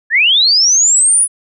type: linear sweep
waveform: sine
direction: up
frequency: 1661.2 to 10000 Hz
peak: -7 dBFS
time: 0.1-1.28 s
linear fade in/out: 50 ms
effects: none